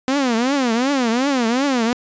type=tone with vibrato; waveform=sawtooth; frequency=253.2 Hz; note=B3; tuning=43 cents sharp; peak=-12 dBFS; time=0.08-1.93 s; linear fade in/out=0 ms; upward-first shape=triangle; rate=2.7 Hz; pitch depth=250 cents each way; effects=resampled to 16000 Hz